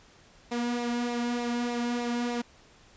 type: tone with flanger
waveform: sawtooth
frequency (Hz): 240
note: B3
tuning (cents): -49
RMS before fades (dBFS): -30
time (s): 0.51-2.42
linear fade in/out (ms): 10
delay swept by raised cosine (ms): 0.62 to 2.62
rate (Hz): 3.3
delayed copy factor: -0.55
effects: pink hiss -57 dBFS RMS until 2.96 s + resampled to 16000 Hz